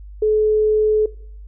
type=tone; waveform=sine; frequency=429 Hz; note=A4; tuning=44 cents flat; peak=-13 dBFS; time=0.22-1.06 s; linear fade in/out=5 ms; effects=noise-tail reverb RT60 0.6 s tail -20 dB re dry + added 50 Hz sine -34 dBFS peak until 1.47 s